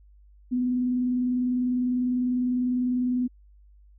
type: tone with vibrato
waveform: sine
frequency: 249.2 Hz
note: B3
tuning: 16 cents sharp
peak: -22 dBFS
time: 0.51-3.28 s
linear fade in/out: 20 ms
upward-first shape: triangle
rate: 20 Hz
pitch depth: 43 cents each way
effects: added 50 Hz sine -51 dBFS peak until 3.98 s